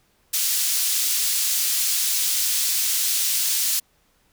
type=high-pass noise; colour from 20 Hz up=pink; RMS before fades=-22 dBFS; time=0.33-3.8 s; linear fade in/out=10 ms; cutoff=4800 Hz; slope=12 dB/octave; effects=pink hiss -63 dBFS RMS until 4.32 s